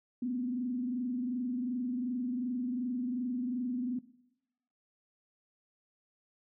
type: tone with frequency modulation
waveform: sine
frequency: 248.1 Hz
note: B3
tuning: 8 cents sharp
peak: -31 dBFS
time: 0.22-3.99 s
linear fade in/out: 5 ms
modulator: 22.7 Hz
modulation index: 0.66
effects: noise-tail reverb RT60 0.9 s tail -20 dB re dry